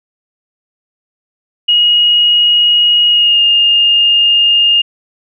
sine tone with pitch glide, 2886 to 2828 Hz, F#7 to F7, -44 to +21 cents, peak -6 dBFS, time 1.68-4.82 s, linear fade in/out 10 ms, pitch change -35 cents, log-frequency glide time 3.1-3.42 s, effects none

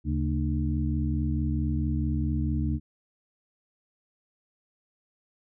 harmonic tone with a mistuned harmonic, 75.5 Hz, D2, 48 cents sharp, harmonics 1 / 2 / 3 / 4, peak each -27 / -30 / -32 / -33 dBFS, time 0.04-2.8 s, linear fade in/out 50 ms, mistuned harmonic 2, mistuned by -130 cents, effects none

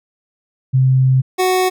sine / 25% pulse tone pair in turn, 130.81 / 370 Hz, C3 / F#4, 0 / 0 cents, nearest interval octave + tritone, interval 1800 cents, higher second, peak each -9 dBFS, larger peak neither, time 0.73-1.22 / 1.38-1.7 s, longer first, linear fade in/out 20 ms, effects none

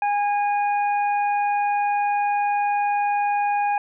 harmonic tone, 820 Hz, G#5, 22 cents flat, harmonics 1 / 2 / 3, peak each -19 / -33 / -32 dBFS, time 0.02-3.78 s, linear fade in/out 2 ms, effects none

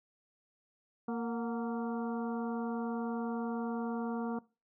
harmonic tone with a mistuned harmonic, 231.5 Hz, A#3, 12 cents flat, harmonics 1 / 2 / 3 / 4 / 5 / 6, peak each -34 / -40 / -44 / -46 / -48 / -50 dBFS, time 1.08-4.39 s, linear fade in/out 5 ms, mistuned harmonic 3, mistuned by +73 cents, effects noise-tail reverb RT60 0.3 s tail -21 dB re dry

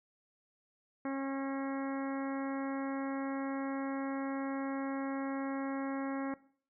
harmonic tone, 272.1 Hz, C#4, 32 cents flat, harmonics 1 / 2 / 3 / 4 / 5 / 6 / 7 / 8, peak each -35 / -41 / -45 / -47 / -49 / -51 / -52 / -53 dBFS, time 1.05-6.34 s, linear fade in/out 2 ms, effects noise-tail reverb RT60 0.5 s tail -19 dB re dry

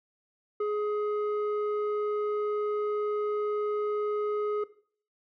square tone with low-pass filter, 419 Hz, G#4, 15 cents sharp, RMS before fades -29 dBFS, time 0.6-4.64 s, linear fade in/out 5 ms, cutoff 960 Hz, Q 2.9, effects noise-tail reverb RT60 0.5 s tail -17 dB re dry

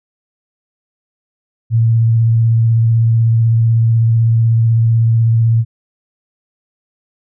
sine tone with vibrato, 114.3 Hz, A#2, 34 cents flat, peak -8 dBFS, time 1.7-5.65 s, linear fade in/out 50 ms, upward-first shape sine, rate 16 Hz, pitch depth 20 cents each way, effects none

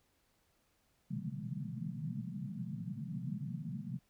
pink band-pass noise, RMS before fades -41 dBFS, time 1.1-3.99 s, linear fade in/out 10 ms, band 120 to 230 Hz, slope 96 dB/octave, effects pink hiss -75 dBFS RMS until 4.09 s

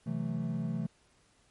triangle chord, F# half-diminished seventh, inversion second, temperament equal, 130.81 / 164.81 / 185 / 220 Hz, C3 / E3 / F#3 / A3, 0 / 0 / 0 / 0 cents, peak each -36 / -33 / -38 / -34 dBFS, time 0.06-0.87 s, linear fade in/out 10 ms, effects pink hiss -67 dBFS RMS until 1.5 s + MP3 48 kbps

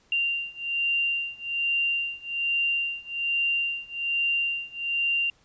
sine beating tone pair, 2777 / 2778.2 Hz, F7 / F7, -10 / -10 cents, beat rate 1.2 Hz, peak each -28 / -27 dBFS, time 0.12-5.3 s, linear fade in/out 2 ms, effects pink hiss -62 dBFS RMS until 5.44 s + resampled to 16000 Hz

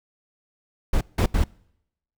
brown noise bursts at uneven times, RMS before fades -19 dBFS, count 3, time 0.93-1.01 / 1.18-1.26 / 1.34-1.44 s, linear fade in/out 5 ms, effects noise-tail reverb RT60 0.8 s tail -25 dB re dry

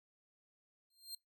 sawtooth tone with exponential growth, 4186 Hz, C8, in tune, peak -38 dBFS, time 0.9-1.15 s, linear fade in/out 5 ms, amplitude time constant 53 ms, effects noise-tail reverb RT60 0.2 s tail -24 dB re dry

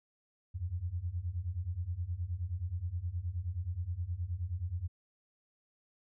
sine beating tone pair, 82.7 / 92.2 Hz, E2 / F#2, +6 / -6 cents, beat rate 9.5 Hz, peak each -38 / -36 dBFS, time 0.54-4.88 s, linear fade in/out 20 ms, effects none

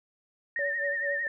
sine tone with vibrato, 1829 Hz, A#6, 33 cents flat, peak -28 dBFS, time 0.56-1.28 s, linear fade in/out 2 ms, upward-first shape sine, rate 11 Hz, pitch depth 51 cents each way
sine tone with tremolo, 567 Hz, C#5, 39 cents sharp, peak -29 dBFS, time 0.59-1.27 s, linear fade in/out 0 ms, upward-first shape sine, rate 4.4 Hz, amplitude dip 95%
effects none

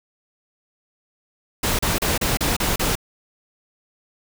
pink noise bursts, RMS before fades -21 dBFS, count 7, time 1.63-2.954 s, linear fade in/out 5 ms, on 160 ms, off 34 ms, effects none

